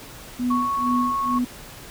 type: tone with tremolo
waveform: sine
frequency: 246.9 Hz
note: B3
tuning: in tune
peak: -19 dBFS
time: 0.39-1.45 s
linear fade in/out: 10 ms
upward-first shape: sine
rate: 2.2 Hz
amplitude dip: 100%
type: tone with pitch glide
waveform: sine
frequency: 1108.7 to 1101 Hz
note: C#6 to C#6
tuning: 0 to -12 cents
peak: -21 dBFS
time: 0.5-1.39 s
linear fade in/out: 10 ms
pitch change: -12 cents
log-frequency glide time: 0.91-0.99 s
effects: pink hiss -41 dBFS RMS until 1.9 s